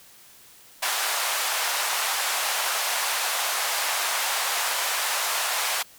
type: band-pass noise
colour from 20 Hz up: pink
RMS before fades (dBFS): -26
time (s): 0.82-5.83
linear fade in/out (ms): 10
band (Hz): 710 to 15000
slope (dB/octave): 24
effects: white hiss -51 dBFS RMS until 5.98 s